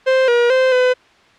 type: tone with pitch steps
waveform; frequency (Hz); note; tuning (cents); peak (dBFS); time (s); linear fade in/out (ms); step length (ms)
45% pulse; 523 / 477.9 / 519 / 504; C5 / A#4 / C5 / B4; -1 / +43 / -14 / +35; -11; 0.06-0.94; 20; 220
effects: white hiss -49 dBFS RMS until 1.38 s + low-pass 3000 Hz 12 dB/octave